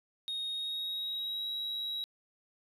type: tone with pitch glide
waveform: triangle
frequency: 3729 to 3861 Hz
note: A#7 to B7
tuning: 0 to -40 cents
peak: -32 dBFS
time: 0.28-2.04 s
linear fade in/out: 0 ms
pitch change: +60 cents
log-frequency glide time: 0.51-1.48 s
effects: tanh soft clip ceiling -28 dBFS